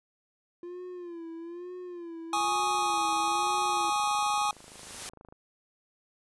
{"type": "tone with vibrato", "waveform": "triangle", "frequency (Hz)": 345.6, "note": "F4", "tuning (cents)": -18, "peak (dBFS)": -36, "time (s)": [0.63, 3.9], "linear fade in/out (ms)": 2, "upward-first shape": "sine", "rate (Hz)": 1.1, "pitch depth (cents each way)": 85}
{"type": "chord", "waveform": "square", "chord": "Ab suspended fourth", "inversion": "none", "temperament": "equal", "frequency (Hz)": [830.6, 1108.7, 1244.5], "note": ["Ab5", "Db6", "Eb6"], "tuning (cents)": [0, 0, 0], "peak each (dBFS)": [-29, -33, -32], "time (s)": [2.33, 4.51], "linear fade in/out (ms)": 2}
{"type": "click train", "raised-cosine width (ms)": 1, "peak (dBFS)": -36, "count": 79, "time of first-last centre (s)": [2.37, 5.325], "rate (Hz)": 26.4}
{"type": "noise with exponential growth", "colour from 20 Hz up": "white", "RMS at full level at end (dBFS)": -37, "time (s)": [3.84, 5.09], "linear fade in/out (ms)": 0, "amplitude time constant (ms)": 270}
{"effects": ["resampled to 24000 Hz"]}